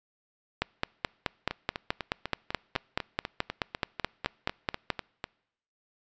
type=two click trains; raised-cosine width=0.3 ms; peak=-10 / -16 dBFS; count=21 / 16; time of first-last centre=0.62-4.903 / 1.51-5.241 s; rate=4.67 / 4.02 Hz; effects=noise-tail reverb RT60 0.8 s tail -26 dB re dry + resampled to 16000 Hz